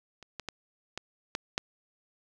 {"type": "clicks", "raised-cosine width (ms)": 0.2, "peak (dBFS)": [-30, -20, -18, -18, -13, -11], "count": 6, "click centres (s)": [0.227, 0.397, 0.487, 0.976, 1.351, 1.579], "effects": []}